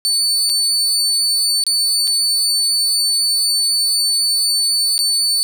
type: tone with dropouts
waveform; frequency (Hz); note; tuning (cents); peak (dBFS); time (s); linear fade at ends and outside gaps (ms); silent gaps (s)
30% pulse; 4502; C#8; +26; -11; 0.05-5.43; 0; 0.494-0.498 / 1.638-1.666 / 2.072-2.076 / 4.98-4.99
effects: none